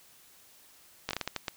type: slowing click train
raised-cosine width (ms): 0.2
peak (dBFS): -14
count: 8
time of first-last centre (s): 1.09-1.482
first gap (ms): 18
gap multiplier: 1.37
effects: white hiss -58 dBFS RMS until 1.56 s